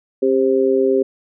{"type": "tone with amplitude modulation", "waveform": "sine", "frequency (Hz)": 396.8, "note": "G4", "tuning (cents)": 21, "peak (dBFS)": -8, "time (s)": [0.22, 1.03], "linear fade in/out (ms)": 10, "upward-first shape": "sine", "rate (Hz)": 129, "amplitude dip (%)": 100, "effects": []}